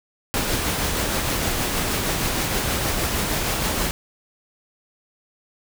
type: noise with tremolo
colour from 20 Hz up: pink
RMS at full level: -22 dBFS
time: 0.34-3.91 s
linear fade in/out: 0 ms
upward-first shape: triangle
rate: 6.4 Hz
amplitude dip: 30%
effects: none